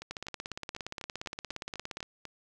two click trains, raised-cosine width 0.2 ms, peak -24 / -20 dBFS, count 10 / 34, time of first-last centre 0.02-2.253 / 0.11-2.029 s, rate 4.03 / 17.2 Hz, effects none

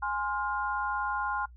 sine chord, F minor, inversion first, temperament equal with one note detuned, 830.6 / 1046.5 / 1414 Hz, Ab5 / C6 / F6, 0 / 0 / +21 cents, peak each -33 dBFS, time 0.02-1.46 s, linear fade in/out 10 ms, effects noise-tail reverb RT60 0.1 s tail -21 dB re dry + added 60 Hz sine -48 dBFS peak until 1.56 s

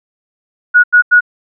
sine tone bursts, 1457 Hz, F#6, 27 cents flat, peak -3 dBFS, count 3, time 0.74-1.208 s, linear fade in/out 20 ms, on 98 ms, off 87 ms, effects none

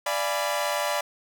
sawtooth chord, D diminished seventh, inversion none, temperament equal with one note detuned, 587.3 / 684.5 / 830.6 / 987.8 Hz, D5 / F5 / Ab5 / Cb6, 0 / -35 / 0 / 0 cents, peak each -24 / -28 / -29 / -27 dBFS, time 0.06-1.01 s, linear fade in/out 5 ms, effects none

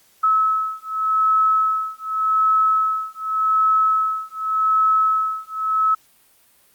sine beating tone pair, 1294 / 1294.86 Hz, E6 / E6, -32 / -31 cents, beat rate 0.86 Hz, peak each -19 dBFS, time 0.23-5.95 s, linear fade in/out 10 ms, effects white hiss -56 dBFS RMS until 6.74 s + Opus 48 kbps

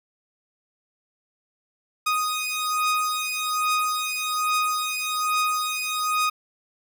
sawtooth beating tone pair, 1244.5 / 1245.7 Hz, D#6 / D#6, 0 / +2 cents, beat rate 1.2 Hz, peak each -22 / -22 dBFS, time 2.06-6.3 s, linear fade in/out 10 ms, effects none

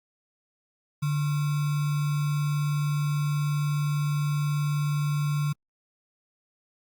sine tone with sample-and-hold, 146.83 Hz, D3, in tune, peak -23 dBFS, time 1.02-5.53 s, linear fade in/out 10 ms, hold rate 1225 Hz, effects Opus 48 kbps

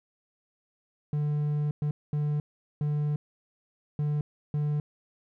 triangle tone bursts at uneven times, 148.2 Hz, D3, 16 cents sharp, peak -23 dBFS, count 6, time 1.13-1.71 / 1.82-1.91 / 2.13-2.4 / 2.81-3.16 / 3.99-4.21 / 4.54-4.8 s, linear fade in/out 2 ms, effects none

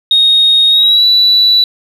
sine tone with pitch glide, 3729 to 3951 Hz, A#7 to B7, 0 to 0 cents, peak -4 dBFS, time 0.11-1.64 s, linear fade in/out 2 ms, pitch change +100 cents, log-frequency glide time 0.69-1.05 s, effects tanh soft clip ceiling -1 dBFS

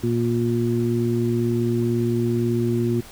harmonic tone, 118 Hz, A#2, 22 cents sharp, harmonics 1 / 2 / 3, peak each -23 / -23 / -23 dBFS, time 0.03-3.01 s, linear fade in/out 10 ms, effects pink hiss -43 dBFS RMS until 3.11 s

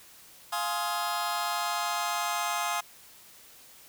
sawtooth chord, F minor seventh, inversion none, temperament just, 698.5 / 838.1 / 1047.7 / 1257.2 Hz, F5 / Ab5 / C6 / Eb6, 0 / +16 / +2 / +18 cents, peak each -30 dBFS, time 0.52-2.81 s, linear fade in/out 10 ms, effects white hiss -53 dBFS RMS until 3.88 s

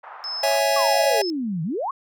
white band-pass noise, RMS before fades -40 dBFS, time 0.03-0.6 s, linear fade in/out 10 ms, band 760 to 1300 Hz, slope 24 dB/octave
sine tone with tremolo, 5220 Hz, E8, 18 cents flat, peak -26 dBFS, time 0.24-1.3 s, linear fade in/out 0 ms, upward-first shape sine, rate 2 Hz, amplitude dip 45%
square chord, C# minor, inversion none, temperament equal, 554.4 / 659.3 / 830.6 Hz, C#5 / E5 / G#5, 0 / 0 / 0 cents, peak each -23 / -23 / -24 dBFS, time 0.43-1.22 s, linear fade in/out 5 ms
sine exponential two-way sweep, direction down then up, 1170 to 152.1 to 1170 Hz, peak -23 dBFS, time 0.76-1.91 s, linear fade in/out 5 ms, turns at 1.63 s
effects none

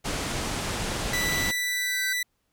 pink low-pass noise, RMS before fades -30 dBFS, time 0.04-1.52 s, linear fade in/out 20 ms, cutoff 9800 Hz, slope 24 dB/octave
sawtooth tone, 1975.5 Hz, B6, in tune, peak -22 dBFS, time 1.13-2.23 s, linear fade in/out 5 ms
square tone with exponential growth, 1545 Hz, G6, 26 cents flat, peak -29 dBFS, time 1.3-2.13 s, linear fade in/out 5 ms, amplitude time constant 180 ms
effects pink hiss -74 dBFS RMS until 2.52 s

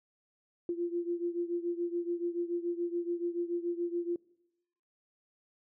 sine beating tone pair, 343.8 / 350.8 Hz, F4 / F4, -27 / +8 cents, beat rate 7 Hz, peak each -33 / -36 dBFS, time 0.69-4.16 s, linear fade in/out 2 ms, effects noise-tail reverb RT60 0.9 s tail -23 dB re dry

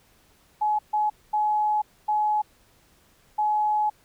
sine tone bursts at uneven times, 847 Hz, G#5, 34 cents sharp, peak -20 dBFS, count 5, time 0.61-0.79 / 0.93-1.1 / 1.33-1.82 / 2.08-2.42 / 3.38-3.9 s, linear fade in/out 10 ms, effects pink hiss -60 dBFS RMS until 4.04 s

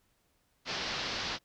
white low-pass noise, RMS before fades -36 dBFS, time 0.65-1.39 s, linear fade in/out 50 ms, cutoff 5300 Hz, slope 48 dB/octave, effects pink hiss -73 dBFS RMS until 1.44 s

